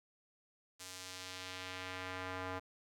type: tone with band-pass filter sweep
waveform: square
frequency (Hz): 92.5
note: F#2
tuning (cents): 0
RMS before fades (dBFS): -45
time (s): 0.79-2.6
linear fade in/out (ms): 20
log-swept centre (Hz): 7500 to 1100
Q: 0.87
effects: 11-bit